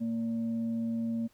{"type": "tone with frequency modulation", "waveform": "sine", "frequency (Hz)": 229.7, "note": "A#3", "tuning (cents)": -25, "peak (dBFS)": -29, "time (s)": [0, 1.28], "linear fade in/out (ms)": 20, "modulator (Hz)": 344, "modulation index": 0.25, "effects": ["pink hiss -67 dBFS RMS until 1.33 s"]}